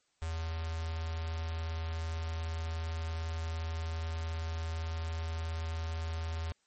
square tone with notch filter, 81.3 Hz, E2, 23 cents flat, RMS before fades -36 dBFS, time 0.22-6.52 s, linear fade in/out 0 ms, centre 280 Hz, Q 0.66, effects white hiss -74 dBFS RMS until 6.66 s + MP3 32 kbps

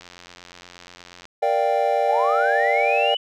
click train, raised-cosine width 0.2 ms, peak -24 dBFS, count 111, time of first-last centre 0.01-1.254 s, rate 88.4 Hz
triangle chord, G minor seventh, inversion first, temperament equal, 466.2 / 587.3 / 698.5 / 784 Hz, Bb4 / D5 / F5 / G5, 0 / 0 / 0 / 0 cents, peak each -23 / -20 / -23 / -20 dBFS, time 1.42-3.15 s, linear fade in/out 10 ms
sine linear sweep, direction up, 740 to 3000 Hz, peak -22 dBFS, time 2.08-3.17 s, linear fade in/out 5 ms
effects none

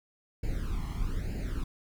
brown noise with flanger, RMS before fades -32 dBFS, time 0.43-1.64 s, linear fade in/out 5 ms, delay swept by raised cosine 0.42 to 0.98 ms, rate 1.1 Hz, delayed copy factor +0.85, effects none

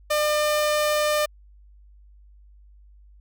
sawtooth tone, 601 Hz, D5, 40 cents sharp, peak -16 dBFS, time 0.1-1.26 s, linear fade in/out 10 ms, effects added 50 Hz sine -48 dBFS peak until 3.2 s

